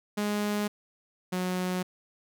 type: tone pair in turn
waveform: sawtooth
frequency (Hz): 207.6 / 182.67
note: G#3 / F#3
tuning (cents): 0 / -22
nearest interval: major second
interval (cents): 222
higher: first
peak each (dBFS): -23 / -24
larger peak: first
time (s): 0.17-0.68 / 1.32-1.83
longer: neither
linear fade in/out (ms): 10
effects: none